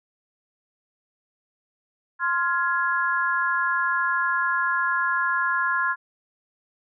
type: chord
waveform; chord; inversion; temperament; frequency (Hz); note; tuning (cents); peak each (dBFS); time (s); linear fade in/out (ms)
sine; F minor; second; just; 1047.7 / 1396.9 / 1676.3; C6 / F6 / Ab6; +2 / 0 / +16; -25; 2.19-5.96; 50
effects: none